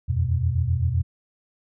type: chord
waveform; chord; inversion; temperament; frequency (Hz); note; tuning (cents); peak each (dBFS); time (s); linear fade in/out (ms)
sine; E suspended second; none; equal with one note detuned; 82.41 / 90.18 / 123.47; E2 / F#2 / B2; 0 / -44 / 0; -24; 0.08-1.03; 20
effects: none